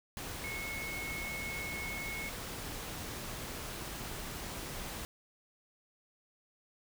sine tone in noise, 2188 Hz, C#7, 23 cents flat, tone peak -39 dBFS, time 0.44-2.29 s, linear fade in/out 0 ms, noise pink, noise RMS -42 dBFS, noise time 0.17-5.05 s, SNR 0 dB, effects none

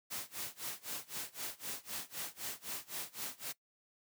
white noise with tremolo, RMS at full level -40 dBFS, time 0.1-3.53 s, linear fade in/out 20 ms, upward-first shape sine, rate 3.9 Hz, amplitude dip 95%, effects noise-tail reverb RT60 0.1 s tail -20 dB re dry + high-pass 100 Hz 12 dB/octave

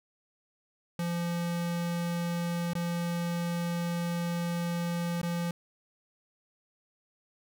square tone with dropouts, 171.8 Hz, F3, 28 cents flat, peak -30 dBFS, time 0.99-5.51 s, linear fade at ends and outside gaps 2 ms, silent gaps 2.734-2.752 / 5.216-5.23 s, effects none

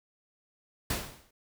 pink noise with exponential decay, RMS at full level -28 dBFS, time 0.9-1.31 s, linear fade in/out 5 ms, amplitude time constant 88 ms, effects none

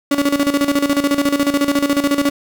35% pulse tone with tremolo, 283.8 Hz, C#4, 41 cents sharp, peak -10 dBFS, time 0.11-2.3 s, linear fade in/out 5 ms, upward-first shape square, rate 14 Hz, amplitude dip 70%, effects none

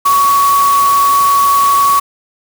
sine tone in noise, 1122 Hz, C#6, 21 cents sharp, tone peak -7 dBFS, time 0.05-2 s, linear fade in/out 10 ms, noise white, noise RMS -21 dBFS, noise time 0.05-2 s, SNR +11 dB, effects none

